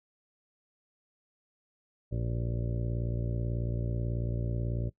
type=harmonic tone with a mistuned harmonic; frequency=58.27 Hz; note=A#1; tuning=in tune; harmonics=1 / 2 / 3 / 4 / 5 / 6 / 7 / 8 / 9 / 10; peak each=-34 / -32 / -41 / -45 / -46 / -44 / -48 / -54 / -52 / -46 dBFS; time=2.11-4.9 s; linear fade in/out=20 ms; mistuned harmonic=8; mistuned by=+52 cents; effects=noise-tail reverb RT60 0.1 s tail -19 dB re dry